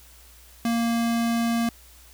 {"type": "tone", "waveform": "square", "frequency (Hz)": 232.4, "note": "A#3", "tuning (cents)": -5, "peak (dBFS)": -22, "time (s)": [0.65, 1.69], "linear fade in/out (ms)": 2, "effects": ["added 60 Hz sine -51 dBFS peak until 2.13 s", "white hiss -52 dBFS RMS until 2.13 s"]}